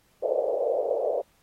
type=band-pass noise; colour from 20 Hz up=white; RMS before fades=-26 dBFS; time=0.22-1.22 s; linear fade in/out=20 ms; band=450 to 620 Hz; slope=48 dB/octave; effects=pink hiss -65 dBFS RMS until 1.42 s + AAC 48 kbps